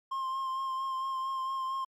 triangle tone with vibrato, 1060 Hz, C6, 22 cents sharp, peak -29 dBFS, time 0.11-1.85 s, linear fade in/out 10 ms, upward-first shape sine, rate 4.4 Hz, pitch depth 22 cents each way, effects MP3 96 kbps

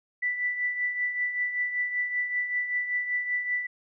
sine tone with tremolo, 1975.5 Hz, B6, in tune, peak -23 dBFS, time 0.22-3.67 s, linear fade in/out 10 ms, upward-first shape triangle, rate 5.2 Hz, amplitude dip 65%, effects none

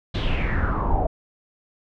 brown noise with low-pass filter sweep, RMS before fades -22 dBFS, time 0.14-1.07 s, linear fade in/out 10 ms, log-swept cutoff 3900 to 660 Hz, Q 6, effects none

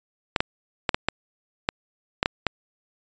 clicks, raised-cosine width 0.3 ms, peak -4 dBFS, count 9, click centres 0.362 / 0.405 / 0.892 / 0.945 / 1.086 / 1.689 / 2.229 / 2.259 / 2.467 s, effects resampled to 16000 Hz

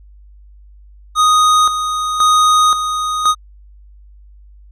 square tone with tremolo, 1244.5 Hz, D#6, in tune, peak -9 dBFS, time 1.15-3.35 s, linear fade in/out 50 ms, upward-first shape square, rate 0.95 Hz, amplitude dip 60%, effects added 50 Hz sine -39 dBFS peak until 4.71 s + low-pass 9000 Hz 12 dB/octave

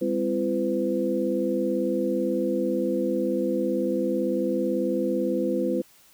sine tone cluster, 201.3 / 259.3 / 339.6 / 505 Hz, G3 / C4 / F4 / B4, +46 / -15 / -48 / +39 cents, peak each -29 / -29 / -27 / -27 dBFS, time 0.01-5.82 s, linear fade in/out 10 ms, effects white hiss -56 dBFS RMS until 6.13 s

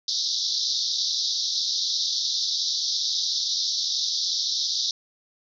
pink band-pass noise, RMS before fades -26 dBFS, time 0.08-4.91 s, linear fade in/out 2 ms, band 3600 to 5900 Hz, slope 96 dB/octave, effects none

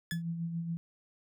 sawtooth tone with exponential decay, 1715 Hz, A6, 45 cents flat, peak -29 dBFS, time 0.11-0.22 s, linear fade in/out 1 ms, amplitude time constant 22 ms
sine tone with tremolo, 167.6 Hz, E3, 29 cents sharp, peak -31 dBFS, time 0.12-0.77 s, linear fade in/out 0 ms, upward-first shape sine, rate 7.1 Hz, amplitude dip 45%
effects none

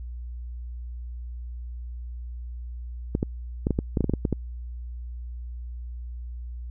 clicks, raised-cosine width 3 ms, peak -10 dBFS, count 12, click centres 3.151 / 3.229 / 3.669 / 3.707 / 3.789 / 3.972 / 4.007 / 4.043 / 4.096 / 4.137 / 4.252 / 4.327 s, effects added 60 Hz sine -33 dBFS peak until 6.7 s

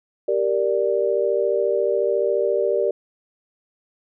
sine chord, G minor, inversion none, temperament equal, 392 / 466.2 / 587.3 Hz, G4 / Bb4 / D5, 0 / 0 / 0 cents, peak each -22 dBFS, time 0.28-2.91 s, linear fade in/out 5 ms, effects none

